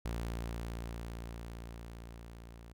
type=tone with level ramp; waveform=sawtooth; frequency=57.6 Hz; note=A#1; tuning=20 cents flat; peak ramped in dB=-31 to -46 dBFS; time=0.05-2.73 s; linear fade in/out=5 ms; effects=none